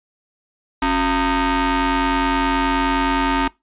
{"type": "ring-modulated tone", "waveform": "sawtooth", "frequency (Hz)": 318.9, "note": "D#4", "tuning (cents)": 43, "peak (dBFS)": -9, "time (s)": [0.82, 3.48], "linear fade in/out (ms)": 5, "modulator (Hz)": 593, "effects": ["noise-tail reverb RT60 0.2 s tail -22 dB re dry", "resampled to 8000 Hz"]}